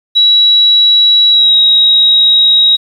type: tone with pitch glide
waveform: sine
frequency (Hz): 3900 to 3811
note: B7 to A#7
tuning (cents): -23 to +38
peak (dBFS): -4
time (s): 0.15-2.77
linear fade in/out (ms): 20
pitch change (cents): -39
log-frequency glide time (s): 1.3-1.56
effects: 7-bit